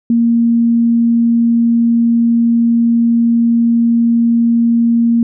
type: tone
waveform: sine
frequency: 233.1 Hz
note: A#3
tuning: in tune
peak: -8 dBFS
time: 0.1-5.23 s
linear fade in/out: 2 ms
effects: none